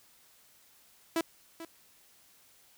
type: tone with echo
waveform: sawtooth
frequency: 329.6 Hz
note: E4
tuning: in tune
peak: -23 dBFS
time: 1.16-1.21 s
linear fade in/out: 2 ms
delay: 440 ms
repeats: 1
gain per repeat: -14 dB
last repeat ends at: 1.65 s
effects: white hiss -62 dBFS RMS until 2.77 s